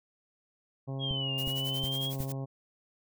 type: harmonic tone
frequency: 135 Hz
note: C#3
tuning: 45 cents flat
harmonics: 1 / 2 / 3 / 4 / 5 / 6 / 7 / 8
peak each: -34 / -42 / -46 / -46 / -49 / -52 / -57 / -56 dBFS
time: 0.87-2.46 s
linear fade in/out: 20 ms
type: exponential two-way sweep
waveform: sine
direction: down then up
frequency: 3322 to 2794 to 3322 Hz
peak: -32 dBFS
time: 0.99-2.13 s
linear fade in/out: 50 ms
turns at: 1.33 s
type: click train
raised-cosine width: 5 ms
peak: -25 dBFS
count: 4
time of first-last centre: 1.11-2.205 s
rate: 2.74 Hz
type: noise with tremolo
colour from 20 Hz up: blue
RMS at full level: -41 dBFS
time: 1.38-2.32 s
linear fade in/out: 0 ms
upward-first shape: sine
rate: 11 Hz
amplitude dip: 85%
effects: none